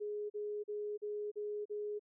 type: tone bursts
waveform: sine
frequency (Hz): 417.2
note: G#4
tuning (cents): +8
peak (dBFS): -37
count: 6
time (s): 0-1.995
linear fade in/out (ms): 20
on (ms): 300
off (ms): 39
effects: none